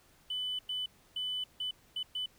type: tone bursts at uneven times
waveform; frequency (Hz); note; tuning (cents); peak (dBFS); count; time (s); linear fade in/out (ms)
triangle; 3000; F#7; +23; -30; 6; 0.3-0.59 / 0.69-0.86 / 1.16-1.44 / 1.6-1.71 / 1.96-2.03 / 2.15-2.26; 5
effects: tanh soft clip ceiling -30 dBFS + pink hiss -64 dBFS RMS until 2.38 s